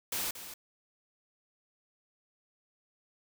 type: noise with echo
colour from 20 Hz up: white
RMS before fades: -34 dBFS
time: 0.12-0.31 s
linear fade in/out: 5 ms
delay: 230 ms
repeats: 1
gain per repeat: -11 dB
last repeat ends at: 0.54 s
effects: none